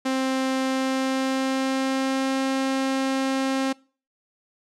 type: tone with pitch glide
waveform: sawtooth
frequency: 263.3 to 267 Hz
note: C4 to C4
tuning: +11 to +35 cents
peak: -18 dBFS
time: 0.05-3.73 s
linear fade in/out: 10 ms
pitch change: +24 cents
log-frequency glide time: 0.62-2.41 s
effects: noise-tail reverb RT60 0.4 s tail -24 dB re dry + low-pass 8000 Hz 12 dB/octave